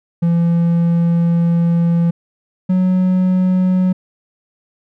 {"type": "tone pair in turn", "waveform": "triangle", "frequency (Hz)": [169.6, 184.38], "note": ["E3", "F#3"], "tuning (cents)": [50, -6], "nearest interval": "minor second", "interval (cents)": 144, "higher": "second", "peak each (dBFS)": -9, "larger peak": "neither", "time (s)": [[0.22, 2.11], [2.69, 3.93]], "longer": "first", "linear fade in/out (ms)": 10, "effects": []}